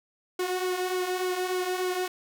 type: tone with flanger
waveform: sawtooth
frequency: 366.2 Hz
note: F#4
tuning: 18 cents flat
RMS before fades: -29 dBFS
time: 0.39-2.08 s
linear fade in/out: 5 ms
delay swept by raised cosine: 1.1 to 3.7 ms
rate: 3.4 Hz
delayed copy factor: -0.55
effects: none